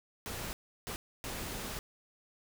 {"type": "noise bursts at uneven times", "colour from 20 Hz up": "pink", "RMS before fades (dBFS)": -40, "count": 3, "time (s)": [[0.26, 0.53], [0.87, 0.96], [1.24, 1.79]], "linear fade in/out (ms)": 0, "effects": []}